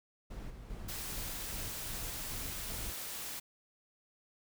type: noise with tremolo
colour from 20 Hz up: brown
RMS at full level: -43 dBFS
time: 0.3-2.93 s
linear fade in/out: 10 ms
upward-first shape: square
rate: 2.5 Hz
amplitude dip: 45%
type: noise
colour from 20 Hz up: white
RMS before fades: -42 dBFS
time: 0.88-3.4 s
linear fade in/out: 10 ms
effects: none